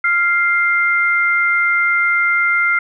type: tone pair together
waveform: sine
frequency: 1394 / 2098 Hz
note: F6 / C7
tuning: -4 / +4 cents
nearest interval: perfect fifth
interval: 708 cents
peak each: -15 dBFS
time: 0.04-2.79 s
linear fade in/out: 5 ms
effects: none